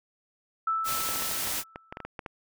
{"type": "tone with exponential decay", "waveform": "sine", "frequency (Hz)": 1318.5, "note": "E6", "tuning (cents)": 0, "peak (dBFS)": -23, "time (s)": [0.67, 2.05], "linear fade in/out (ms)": 5, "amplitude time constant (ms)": 300}
{"type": "noise", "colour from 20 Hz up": "white", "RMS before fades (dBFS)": -31, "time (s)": [0.84, 1.64], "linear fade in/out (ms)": 50}
{"type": "clicks", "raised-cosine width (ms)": 0.5, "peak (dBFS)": -21, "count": 12, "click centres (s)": [1.089, 1.159, 1.222, 1.313, 1.473, 1.759, 1.925, 1.971, 2.003, 2.05, 2.192, 2.262]}
{"effects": []}